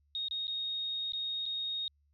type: tone with dropouts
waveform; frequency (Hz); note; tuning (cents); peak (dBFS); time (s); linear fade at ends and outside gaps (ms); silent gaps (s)
sine; 3729; A#7; 0; -33; 0.15-1.88; 1; 0.284-0.31 / 0.47-0.479 / 1.121-1.134 / 1.456-1.462
effects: added 72 Hz sine -68 dBFS peak until 2.13 s